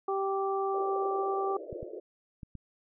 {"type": "harmonic tone", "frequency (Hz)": 390, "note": "G4", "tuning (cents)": -9, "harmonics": [1, 2, 3], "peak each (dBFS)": [-30, -33, -35], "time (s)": [0.08, 1.57], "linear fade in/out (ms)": 5}
{"type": "band-pass noise", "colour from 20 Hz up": "pink", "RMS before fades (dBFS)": -42, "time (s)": [0.73, 2], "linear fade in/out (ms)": 5, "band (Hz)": [330, 630], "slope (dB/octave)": 96}
{"type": "clicks", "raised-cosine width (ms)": 5, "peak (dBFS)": -30, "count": 4, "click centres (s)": [1.728, 1.829, 2.432, 2.553]}
{"effects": []}